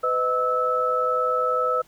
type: tone cluster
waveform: sine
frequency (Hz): 503 / 625 / 1305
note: B4 / D#5 / E6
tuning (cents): +32 / +8 / -18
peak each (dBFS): -24 / -29 / -22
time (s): 0.03-1.82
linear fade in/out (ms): 10
effects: pink hiss -57 dBFS RMS until 1.87 s